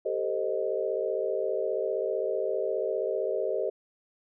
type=chord; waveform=sine; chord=A half-diminished seventh; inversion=third; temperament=equal with one note detuned; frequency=392 / 447.2 / 523.3 / 622.3 Hz; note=G4 / A4 / C5 / Eb5; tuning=0 / +28 / 0 / 0 cents; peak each=-32 dBFS; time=0.05-3.7 s; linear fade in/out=10 ms; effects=none